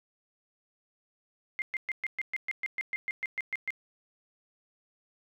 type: tone bursts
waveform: sine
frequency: 2100 Hz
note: C7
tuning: 6 cents sharp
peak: -29 dBFS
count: 15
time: 1.59-3.705 s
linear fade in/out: 0 ms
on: 29 ms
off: 120 ms
effects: none